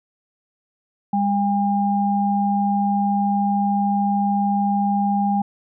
sine tone pair together, 201.5 / 806 Hz, G3 / G5, +48 / +48 cents, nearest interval 2 octaves, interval 2400 cents, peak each -19 / -20 dBFS, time 1.13-5.42 s, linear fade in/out 5 ms, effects none

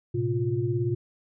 sine tone cluster, 111.5 / 129.2 / 352.1 Hz, A2 / C3 / F4, +23 / -21 / +14 cents, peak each -28 dBFS, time 0.14-0.95 s, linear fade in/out 10 ms, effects none

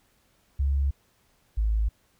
sine tone pair in turn, 69.3 / 53.9 Hz, C#2 / A1, 0 / -35 cents, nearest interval major third, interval 435 cents, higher first, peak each -21 dBFS, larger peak neither, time 0.59-0.91 / 1.57-1.89 s, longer neither, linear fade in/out 10 ms, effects pink hiss -66 dBFS RMS until 2.19 s

